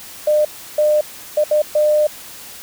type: tone bursts at uneven times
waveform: sine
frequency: 603 Hz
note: D5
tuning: 46 cents sharp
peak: -11 dBFS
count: 5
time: 0.27-0.45 / 0.78-1.01 / 1.37-1.44 / 1.51-1.62 / 1.75-2.07 s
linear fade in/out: 5 ms
effects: white hiss -36 dBFS RMS until 2.62 s